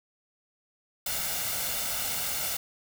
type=noise with comb filter; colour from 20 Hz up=white; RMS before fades=-31 dBFS; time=1.06-2.57 s; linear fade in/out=5 ms; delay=1.4 ms; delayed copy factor=+0.6; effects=none